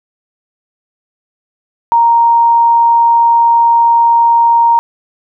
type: tone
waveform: sine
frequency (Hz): 932.3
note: A#5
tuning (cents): 0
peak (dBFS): -5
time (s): 1.92-4.79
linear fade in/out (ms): 0
effects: none